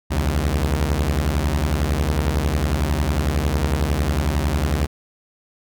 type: beating tone pair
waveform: sawtooth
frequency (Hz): 66.7 / 77.7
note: C2 / D#2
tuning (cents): +34 / -2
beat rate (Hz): 11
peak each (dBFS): -17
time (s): 0.1-4.87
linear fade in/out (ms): 20
effects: none